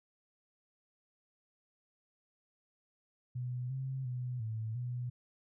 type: tone with pitch steps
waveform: sine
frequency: 124.4 / 132.6 / 124.7 / 110.8 / 123 Hz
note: B2 / C3 / B2 / A2 / B2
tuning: +13 / +23 / +17 / +13 / -7 cents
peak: -35 dBFS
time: 3.35-5.1 s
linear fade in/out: 10 ms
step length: 350 ms
effects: none